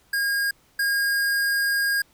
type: tone pair in turn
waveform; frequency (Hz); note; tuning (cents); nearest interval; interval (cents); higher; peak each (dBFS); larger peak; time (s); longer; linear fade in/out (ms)
square; 1625 / 1625; G#6 / G#6; -38 / -38; unison; 0; neither; -22 / -21; second; 0.13-0.51 / 0.79-2.02; second; 5
effects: pink hiss -60 dBFS RMS until 2.13 s